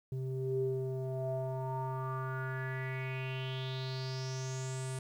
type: tone with low-pass filter sweep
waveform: square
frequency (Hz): 130.81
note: C3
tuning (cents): 0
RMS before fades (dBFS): -37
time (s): 0.12-4.99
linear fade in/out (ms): 2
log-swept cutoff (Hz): 280 to 9200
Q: 6.3
effects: 11-bit